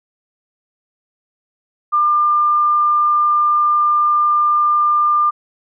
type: tone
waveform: sine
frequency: 1198 Hz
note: D6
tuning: 34 cents sharp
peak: -11 dBFS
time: 1.92-5.31 s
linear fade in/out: 20 ms
effects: none